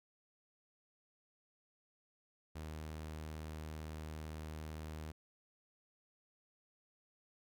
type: tone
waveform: sawtooth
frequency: 77.78 Hz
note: D#2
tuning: in tune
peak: -40 dBFS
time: 2.55-5.12 s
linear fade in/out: 10 ms
effects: none